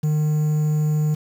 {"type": "tone with quantisation", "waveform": "triangle", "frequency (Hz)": 152.2, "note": "D#3", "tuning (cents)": -38, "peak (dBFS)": -15, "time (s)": [0.03, 1.15], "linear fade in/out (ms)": 10, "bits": 7, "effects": []}